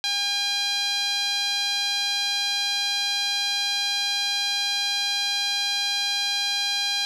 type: tone with band-pass filter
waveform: sawtooth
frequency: 808 Hz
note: G#5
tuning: 48 cents flat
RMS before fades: -25 dBFS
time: 0.04-7.05 s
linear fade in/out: 0 ms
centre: 4000 Hz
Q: 3.1
effects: none